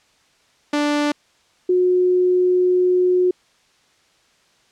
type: tone pair in turn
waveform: sawtooth / sine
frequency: 293.7 / 363 Hz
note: D4 / F#4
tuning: 0 / -33 cents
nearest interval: major third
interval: 367 cents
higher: second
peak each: -13 dBFS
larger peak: neither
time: 0.73-1.12 / 1.69-3.31 s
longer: second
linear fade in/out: 5 ms
effects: white hiss -58 dBFS RMS until 4.71 s + low-pass 6000 Hz 12 dB/octave